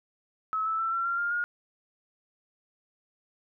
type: tone with pitch steps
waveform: sine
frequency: 1291 / 1312.8 / 1335 / 1357.5 / 1380.5 / 1403.8 / 1427.5 Hz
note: E6 / E6 / E6 / F6 / F6 / F6 / F6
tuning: -37 / -8 / +22 / -50 / -20 / +9 / +37 cents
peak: -26 dBFS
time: 0.53-1.44 s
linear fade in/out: 0 ms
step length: 130 ms
effects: none